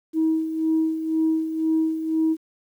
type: tone with tremolo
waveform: sine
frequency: 319.4 Hz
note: D#4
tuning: 45 cents sharp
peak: -16 dBFS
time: 0.13-2.37 s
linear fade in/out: 50 ms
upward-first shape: sine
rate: 2 Hz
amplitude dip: 65%
effects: tanh soft clip ceiling -13 dBFS + 9-bit